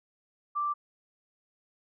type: tone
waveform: sine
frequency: 1174.7 Hz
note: D6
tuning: in tune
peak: -27 dBFS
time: 0.55-0.74 s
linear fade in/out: 20 ms
effects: none